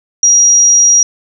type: tone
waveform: sine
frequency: 5730 Hz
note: F8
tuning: 44 cents sharp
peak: -4 dBFS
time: 0.23-1.03 s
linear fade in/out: 2 ms
effects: none